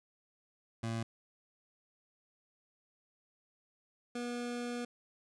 25% pulse tone pair in turn, 114 / 241.6 Hz, A#2 / B3, -38 / -38 cents, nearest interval octave + minor second, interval 1300 cents, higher second, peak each -31 / -33 dBFS, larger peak first, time 0.83-1.03 / 4.15-4.85 s, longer second, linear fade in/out 5 ms, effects resampled to 22050 Hz + 12-bit

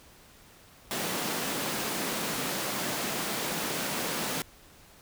pink high-pass noise, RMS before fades -32 dBFS, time 0.91-4.42 s, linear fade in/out 0 ms, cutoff 160 Hz, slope 24 dB/octave, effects pink hiss -55 dBFS RMS until 5.01 s

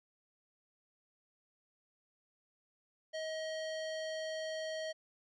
square tone with low-pass filter, 633 Hz, D#5, 30 cents sharp, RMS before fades -40 dBFS, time 3.13-4.93 s, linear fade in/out 20 ms, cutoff 4800 Hz, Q 1.7, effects none

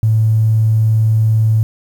triangle tone, 110.3 Hz, A2, 5 cents sharp, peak -5 dBFS, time 0.03-1.63 s, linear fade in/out 0 ms, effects tanh soft clip ceiling -7 dBFS + 7-bit

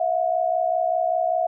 sine tone pair together, 655 / 720.1 Hz, E5 / F#5, -11 / -47 cents, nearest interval major second, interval 164 cents, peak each -22 dBFS, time 0-1.47 s, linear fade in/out 5 ms, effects none

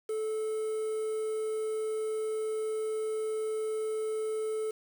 triangle tone with quantisation, 435.3 Hz, A4, 19 cents flat, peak -28 dBFS, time 0.09-4.71 s, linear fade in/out 5 ms, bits 8, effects none

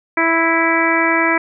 harmonic tone, 329.6 Hz, E4, in tune, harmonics 1 / 2 / 3 / 4 / 5 / 6 / 7, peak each -19 / -22 / -20 / -22 / -21 / -19 / -20 dBFS, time 0.17-1.38 s, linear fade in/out 5 ms, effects none

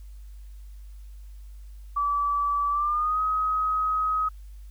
sine tone with pitch glide, 1154 to 1265.7 Hz, D6 to D#6, -31 to +29 cents, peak -22 dBFS, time 1.96-4.29 s, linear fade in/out 10 ms, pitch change +160 cents, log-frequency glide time 2.7-3.21 s, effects added 50 Hz sine -40 dBFS peak until 4.7 s + white hiss -64 dBFS RMS until 4.7 s

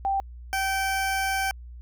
sine / 20% pulse tone pair in turn, 784 / 774.1 Hz, G5 / G5, 0 / -22 cents, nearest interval unison, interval 22 cents, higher first, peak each -22 / -19 dBFS, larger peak second, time 0.05-0.2 / 0.53-1.51 s, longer second, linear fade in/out 0 ms, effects added 60 Hz sine -39 dBFS peak until 1.81 s

